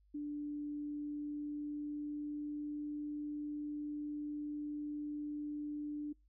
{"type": "tone with pitch glide", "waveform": "sine", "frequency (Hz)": [293.7, 295.9], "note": ["D4", "D4"], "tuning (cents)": [0, 13], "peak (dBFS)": -38, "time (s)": [0.14, 6.13], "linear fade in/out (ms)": 10, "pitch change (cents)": 13, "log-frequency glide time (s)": [0.64, 2.92], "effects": ["noise-tail reverb RT60 0.2 s tail -25 dB re dry", "added 50 Hz sine -66 dBFS peak until 6.28 s"]}